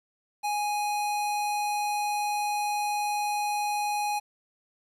square tone, 830.6 Hz, G#5, in tune, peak -27 dBFS, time 0.43-4.2 s, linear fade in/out 20 ms, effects resampled to 32000 Hz + 10-bit

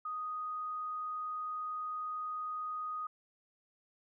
sine tone, 1244.5 Hz, D#6, in tune, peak -36 dBFS, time 0.05-3.07 s, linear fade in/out 5 ms, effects none

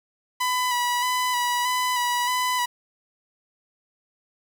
sawtooth tone with vibrato, 987.8 Hz, B5, in tune, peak -18 dBFS, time 0.4-2.66 s, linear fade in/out 10 ms, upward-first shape square, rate 1.6 Hz, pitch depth 24 cents each way, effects 8-bit

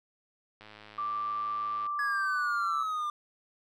click train, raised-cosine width 0.3 ms, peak -33 dBFS, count 134, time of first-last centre 0.61-1.865 s, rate 106 Hz
sine tone, 1174.7 Hz, D6, in tune, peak -30 dBFS, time 0.98-2.83 s, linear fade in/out 5 ms
triangle exponential sweep, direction down, 1687 to 1186 Hz, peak -28 dBFS, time 1.99-3.1 s, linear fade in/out 2 ms
effects none

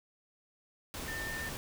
sine tone in noise, 1802 Hz, A6, 41 cents sharp, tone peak -38 dBFS, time 1.08-1.49 s, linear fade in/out 0 ms, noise pink, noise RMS -41 dBFS, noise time 0.94-1.57 s, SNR 0 dB, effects none

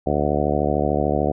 harmonic tone, 73.42 Hz, D2, in tune, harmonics 1 / 2 / 3 / 4 / 5 / 6 / 7 / 8 / 9 / 10, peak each -27 / -27 / -27 / -27 / -27 / -27 / -27 / -27 / -27 / -27 dBFS, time 0.06-1.32 s, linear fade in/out 10 ms, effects none

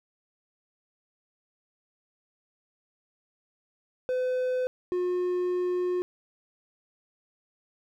triangle tone pair in turn, 507 / 359.7 Hz, B4 / F#4, +45 / -49 cents, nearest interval tritone, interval 594 cents, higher first, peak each -23 dBFS, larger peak neither, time 4.09-4.67 / 4.92-6.02 s, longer second, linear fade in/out 0 ms, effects none

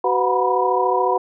sine tone cluster, 376.3 / 501 / 730 / 959 / 993 Hz, F#4 / B4 / F#5 / A#5 / B5, +29 / +25 / -24 / +49 / +9 cents, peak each -22 dBFS, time 0.04-1.18 s, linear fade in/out 5 ms, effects none

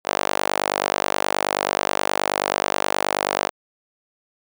sawtooth tone with high-pass filter, 49.4 Hz, G1, 14 cents sharp, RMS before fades -23 dBFS, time 0.04-3.51 s, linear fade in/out 50 ms, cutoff 640 Hz, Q 1.5, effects none

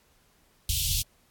pink band-stop noise, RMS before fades -27 dBFS, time 0.69-1.02 s, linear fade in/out 2 ms, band 120 to 2900 Hz, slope 48 dB/octave, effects pink hiss -64 dBFS RMS until 1.3 s + AAC 64 kbps

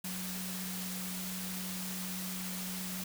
sine tone in noise, 185 Hz, F#3, in tune, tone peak -40 dBFS, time 0.04-3.04 s, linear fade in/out 5 ms, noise white, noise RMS -41 dBFS, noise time 0.04-3.04 s, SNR -2 dB, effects none

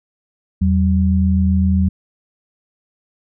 sine tone pair together, 82.41 / 190.21 Hz, E2 / F#3, 0 / +48 cents, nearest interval octave + major second, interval 1448 cents, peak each -14 / -15 dBFS, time 0.61-1.89 s, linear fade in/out 10 ms, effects none

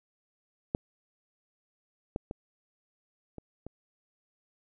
clicks, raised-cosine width 2 ms, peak -14 / -18 / -23 / -28 / -27 dBFS, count 5, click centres 0.749 / 2.161 / 2.311 / 3.383 / 3.666 s, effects none

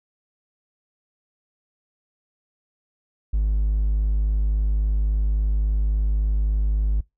triangle tone, 51.8 Hz, G#1, 4 cents flat, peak -15 dBFS, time 3.33-7.01 s, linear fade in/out 10 ms, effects noise-tail reverb RT60 0.2 s tail -25 dB re dry + tanh soft clip ceiling -12 dBFS

